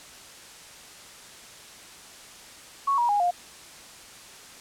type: tone with pitch steps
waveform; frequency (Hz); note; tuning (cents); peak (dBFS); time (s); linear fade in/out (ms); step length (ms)
sine; 1108.7 / 954.1 / 821 / 706.6; C#6 / A#5 / G#5 / F5; 0 / +40 / -20 / +20; -20; 2.87-3.31; 10; 110
effects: white hiss -46 dBFS RMS until 4.6 s + low-pass 9000 Hz 12 dB/octave